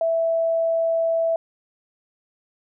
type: tone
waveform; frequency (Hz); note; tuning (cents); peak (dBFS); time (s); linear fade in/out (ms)
sine; 659.3; E5; 0; -18; 0.01-1.36; 2
effects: none